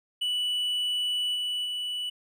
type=tone with level steps; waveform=triangle; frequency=2960 Hz; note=F#7; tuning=in tune; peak=-24 / -26 / -28 dBFS; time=0.21-2.1 s; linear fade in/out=10 ms; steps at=1.34 / 1.64 s; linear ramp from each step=20 ms; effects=none